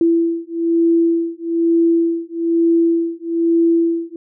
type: beating tone pair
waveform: sine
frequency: 333.7 / 334.8 Hz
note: E4 / E4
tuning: +21 / +27 cents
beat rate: 1.1 Hz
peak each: -16 dBFS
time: 0.01-4.16 s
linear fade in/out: 2 ms
effects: none